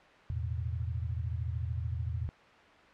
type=chord; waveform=sine; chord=E suspended fourth; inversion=none; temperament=equal; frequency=82.41 / 110 / 123.47 Hz; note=E2 / A2 / B2; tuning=0 / 0 / 0 cents; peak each=-34 / -37 / -39 dBFS; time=0.3-2.29 s; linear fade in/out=0 ms; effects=white hiss -56 dBFS RMS until 2.93 s + low-pass 2000 Hz 12 dB/octave